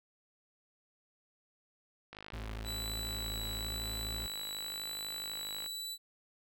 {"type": "click train", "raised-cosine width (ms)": 0.3, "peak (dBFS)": -30, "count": 185, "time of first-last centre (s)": [2.13, 5.662], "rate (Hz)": 52.1}
{"type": "tone", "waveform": "35% pulse", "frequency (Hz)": 54.7, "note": "A1", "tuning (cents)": -9, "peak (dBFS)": -38, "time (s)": [2.33, 4.27], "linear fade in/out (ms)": 5}
{"type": "tone with vibrato", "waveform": "sawtooth", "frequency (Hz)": 3951, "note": "B7", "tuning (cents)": 0, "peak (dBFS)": -36, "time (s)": [2.64, 5.98], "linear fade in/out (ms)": 50, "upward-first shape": "triangle", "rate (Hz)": 0.96, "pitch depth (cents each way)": 8}
{"effects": []}